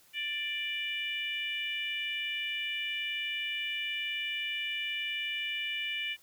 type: harmonic tone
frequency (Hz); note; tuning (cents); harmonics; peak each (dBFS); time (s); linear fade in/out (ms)
589; D5; +5; 3 / 4 / 5 / 6; -41 / -35 / -36 / -47; 0.13-6.17; 50
effects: white hiss -62 dBFS RMS until 6.22 s